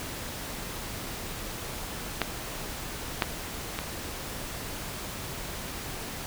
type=clicks; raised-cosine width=0.3 ms; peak=-8 / -6 / -14 dBFS; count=3; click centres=2.217 / 3.222 / 3.789 s; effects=pink hiss -37 dBFS RMS until 6.26 s